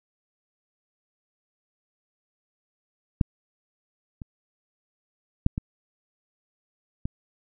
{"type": "clicks", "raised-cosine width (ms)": 5, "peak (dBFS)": [-6, -24, -6, -15, -16], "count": 5, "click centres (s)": [3.212, 4.218, 5.464, 5.579, 7.055], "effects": []}